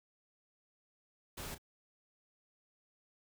pink noise with echo, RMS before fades -44 dBFS, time 1.37-1.55 s, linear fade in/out 10 ms, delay 32 ms, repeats 1, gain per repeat -11 dB, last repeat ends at 1.582 s, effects none

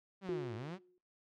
sawtooth linear two-way sweep, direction down then up, 200 to 103 to 200 Hz, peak -38 dBFS, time 0.21-0.79 s, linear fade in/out 50 ms, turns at 0.55 s
sine tone with exponential decay, 360.8 Hz, F#4, 44 cents flat, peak -32 dBFS, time 0.29-0.98 s, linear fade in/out 0 ms, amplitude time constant 150 ms
effects noise-tail reverb RT60 0.4 s tail -26 dB re dry + low-pass 4000 Hz 12 dB/octave

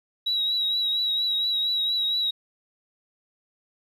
sine tone with vibrato, 3867 Hz, B7, 37 cents flat, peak -21 dBFS, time 0.26-2.31 s, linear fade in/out 10 ms, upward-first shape triangle, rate 4.3 Hz, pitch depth 41 cents each way, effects tanh soft clip ceiling -17 dBFS + 10-bit

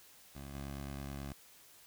15% pulse tone with level steps, 69.3 Hz, C#2, in tune, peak -39 / -35 dBFS, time 0.35-1.33 s, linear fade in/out 5 ms, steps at 0.54 s, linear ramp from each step 2 ms, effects white hiss -60 dBFS RMS until 1.86 s

